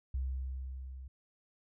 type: tone with level ramp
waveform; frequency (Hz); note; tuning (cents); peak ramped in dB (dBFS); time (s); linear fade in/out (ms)
sine; 65.3; C2; -3; -31 to -44; 0.14-1.08; 5
effects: none